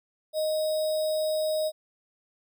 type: tone with sample-and-hold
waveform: sine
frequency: 622.3 Hz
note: D#5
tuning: in tune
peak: -24 dBFS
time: 0.33-1.72 s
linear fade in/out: 50 ms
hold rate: 4410 Hz
effects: none